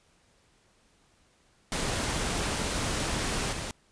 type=noise with level steps; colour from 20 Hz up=pink; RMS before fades=-30 / -35 dBFS; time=1.72-3.71 s; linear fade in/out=0 ms; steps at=3.52 s; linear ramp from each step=10 ms; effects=pink hiss -65 dBFS RMS until 3.91 s + resampled to 22050 Hz